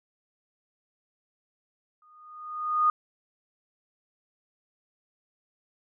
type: tone with exponential growth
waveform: sine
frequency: 1231 Hz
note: D#6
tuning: 19 cents flat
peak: -17 dBFS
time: 2.02-2.9 s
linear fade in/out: 2 ms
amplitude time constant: 190 ms
effects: none